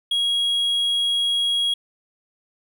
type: tone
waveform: triangle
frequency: 3300 Hz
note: G#7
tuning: 12 cents flat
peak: -17 dBFS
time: 0.11-1.74 s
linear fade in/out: 5 ms
effects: none